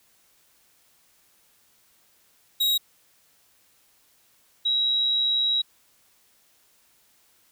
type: tone pair in turn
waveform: 45% pulse / sine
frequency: 3818 / 3858 Hz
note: A#7 / B7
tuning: +41 / -41 cents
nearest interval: unison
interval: 18 cents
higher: second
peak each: -20 dBFS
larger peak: neither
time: 2.6-2.78 / 4.65-5.62 s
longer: second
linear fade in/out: 10 ms
effects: white hiss -62 dBFS RMS until 7.51 s